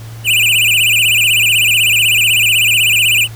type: tone with vibrato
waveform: square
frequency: 2677 Hz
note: E7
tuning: 26 cents sharp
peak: -9 dBFS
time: 0.24-3.28 s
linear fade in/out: 50 ms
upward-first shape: sine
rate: 16 Hz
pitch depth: 210 cents each way
effects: added 113 Hz sine -27 dBFS peak until 3.35 s + pink hiss -38 dBFS RMS until 3.35 s